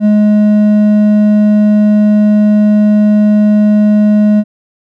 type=tone with hard clipping; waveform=sine; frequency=210 Hz; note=G#3; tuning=19 cents sharp; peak=-6 dBFS; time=0-4.44 s; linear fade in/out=50 ms; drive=5 dB; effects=none